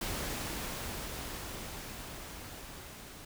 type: noise with level ramp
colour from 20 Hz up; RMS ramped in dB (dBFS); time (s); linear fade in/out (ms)
pink; -36 to -49; 0.01-3.25; 5
effects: none